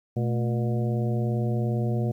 harmonic tone with a mistuned harmonic, 119.9 Hz, A#2, 49 cents sharp, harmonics 1 / 2 / 3 / 4 / 5 / 6, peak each -24 / -30 / -34 / -36 / -38 / -40 dBFS, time 0.16-2.12 s, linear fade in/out 10 ms, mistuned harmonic 2, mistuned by -130 cents, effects 10-bit

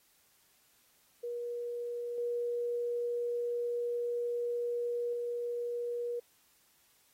sine tone with level steps, 478.7 Hz, A#4, 46 cents sharp, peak -35 / -31 / -33 dBFS, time 1.23-6.2 s, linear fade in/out 10 ms, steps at 2.18 / 5.13 s, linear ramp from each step 2 ms, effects white hiss -68 dBFS RMS until 7.13 s + AAC 48 kbps

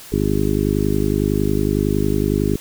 harmonic tone, 50.9 Hz, G#1, 34 cents flat, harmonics 1 / 2 / 3 / 4 / 5 / 6 / 7 / 8, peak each -24 / -24 / -24 / -24 / -24 / -24 / -24 / -24 dBFS, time 0.12-2.56 s, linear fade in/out 5 ms, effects white hiss -39 dBFS RMS until 2.6 s

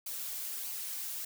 blue noise with flanger, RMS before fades -39 dBFS, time 0.06-1.25 s, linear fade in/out 5 ms, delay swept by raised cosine 0.55 to 3.15 ms, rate 1.6 Hz, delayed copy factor -0.5, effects none

